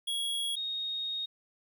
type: tone pair in turn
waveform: square / sine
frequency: 3322 / 3729 Hz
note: G#7 / A#7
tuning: 0 / 0 cents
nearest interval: major second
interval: 200 cents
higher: second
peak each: -31 / -32 dBFS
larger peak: first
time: 0.07-0.56 / 0.56-1.26 s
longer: second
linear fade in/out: 10 ms
effects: 11-bit